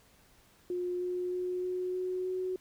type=tone with pitch steps; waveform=sine; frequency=357.5 / 360 / 362.5 / 365 / 367.6 / 370.1 Hz; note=F4 / F#4 / F#4 / F#4 / F#4 / F#4; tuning=+41 / -47 / -35 / -24 / -11 / 0 cents; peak=-31 dBFS; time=0.7-2.56 s; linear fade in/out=2 ms; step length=310 ms; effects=pink hiss -63 dBFS RMS until 2.6 s